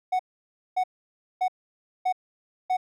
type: tone bursts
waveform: triangle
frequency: 740 Hz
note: F#5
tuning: in tune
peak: -19 dBFS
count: 5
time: 0.12-2.77 s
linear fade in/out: 10 ms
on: 74 ms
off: 570 ms
effects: none